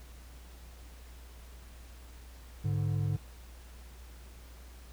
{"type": "tone pair together", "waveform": "triangle", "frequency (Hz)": [103.61, 146.83], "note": ["G#2", "D3"], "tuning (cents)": [-4, 0], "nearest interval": "tritone", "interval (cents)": 604, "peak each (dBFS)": [-28, -30], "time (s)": [2.64, 3.17], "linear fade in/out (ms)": 10, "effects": ["added 60 Hz sine -48 dBFS peak until 4.92 s", "pink hiss -57 dBFS RMS until 4.92 s"]}